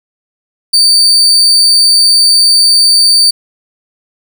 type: tone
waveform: 35% pulse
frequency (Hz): 4597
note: D8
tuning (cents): -38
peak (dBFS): -3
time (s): 0.73-3.31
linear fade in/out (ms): 10
effects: none